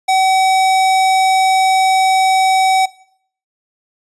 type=tone; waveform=square; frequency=760 Hz; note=F#5; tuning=46 cents sharp; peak=-11 dBFS; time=0.08-2.86 s; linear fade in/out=10 ms; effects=noise-tail reverb RT60 0.6 s tail -20 dB re dry + resampled to 24000 Hz